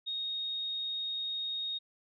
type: tone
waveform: sine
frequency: 3729 Hz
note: A#7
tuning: in tune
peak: -33 dBFS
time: 0.06-1.79 s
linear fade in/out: 20 ms
effects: none